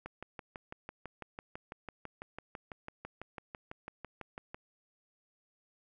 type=click train; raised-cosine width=0.5 ms; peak=-27 dBFS; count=28; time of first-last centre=0.06-4.545 s; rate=6.02 Hz; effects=none